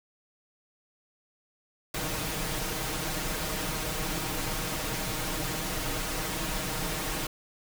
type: noise with comb filter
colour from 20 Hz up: pink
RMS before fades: -32 dBFS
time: 1.94-7.27 s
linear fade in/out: 5 ms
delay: 6.4 ms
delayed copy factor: +0.7
effects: none